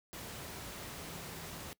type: tone in noise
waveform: sine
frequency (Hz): 164.81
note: E3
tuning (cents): 0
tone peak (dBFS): -52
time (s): 1-1.6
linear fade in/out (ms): 0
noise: pink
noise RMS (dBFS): -45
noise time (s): 0.13-1.73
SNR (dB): -10
effects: noise-tail reverb RT60 0.1 s tail -22 dB re dry + high-pass 60 Hz 12 dB/octave

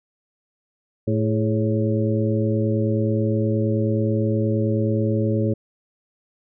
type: harmonic tone with a mistuned harmonic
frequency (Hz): 110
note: A2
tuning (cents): 0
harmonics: 1 / 2 / 3 / 4 / 5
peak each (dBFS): -21 / -24 / -26 / -27 / -28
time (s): 1.07-5.54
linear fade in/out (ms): 10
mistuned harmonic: 4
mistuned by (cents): -85
effects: none

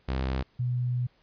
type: tone pair in turn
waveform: sawtooth / sine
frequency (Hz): 65.41 / 123.48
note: C2 / B2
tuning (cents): 0 / 0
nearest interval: major seventh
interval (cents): 1100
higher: second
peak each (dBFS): -23 / -25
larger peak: first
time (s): 0.08-0.43 / 0.59-1.07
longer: second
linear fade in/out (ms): 10
effects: pink hiss -65 dBFS RMS until 1.22 s + resampled to 11025 Hz

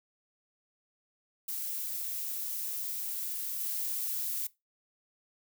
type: noise with level steps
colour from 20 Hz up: violet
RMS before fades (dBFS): -36 / -34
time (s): 1.48-4.47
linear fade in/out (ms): 5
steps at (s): 3.6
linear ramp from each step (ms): 5
effects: noise-tail reverb RT60 0.2 s tail -19 dB re dry

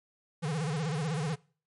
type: tone with vibrato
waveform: square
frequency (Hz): 154.2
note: D#3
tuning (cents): -15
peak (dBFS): -30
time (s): 0.42-1.36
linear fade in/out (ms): 20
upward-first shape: sine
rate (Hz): 16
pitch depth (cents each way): 170
effects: noise-tail reverb RT60 0.4 s tail -22 dB re dry + MP3 48 kbps

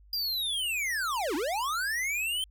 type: linear two-way sweep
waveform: square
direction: down then up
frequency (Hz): 4873 to 270 to 3147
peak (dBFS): -29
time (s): 0.13-2.44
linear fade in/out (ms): 2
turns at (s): 1.35
effects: added 50 Hz sine -53 dBFS peak until 2.5 s

